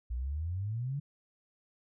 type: exponential sweep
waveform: sine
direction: up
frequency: 57 to 147 Hz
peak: -32 dBFS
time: 0.1-1 s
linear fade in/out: 10 ms
effects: none